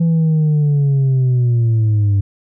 sine linear sweep, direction down, 167.9 to 98 Hz, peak -8 dBFS, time 0-2.21 s, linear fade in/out 10 ms, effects tanh soft clip ceiling -10 dBFS

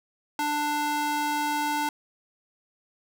square tone with high-pass filter, 295.6 Hz, D4, 11 cents sharp, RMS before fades -27 dBFS, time 0.39-1.89 s, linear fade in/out 2 ms, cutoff 610 Hz, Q 8.6, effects none

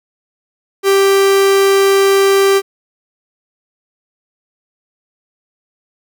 45% pulse tone, 392 Hz, G4, in tune, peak -8 dBFS, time 0.83-2.62 s, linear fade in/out 50 ms, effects 8-bit

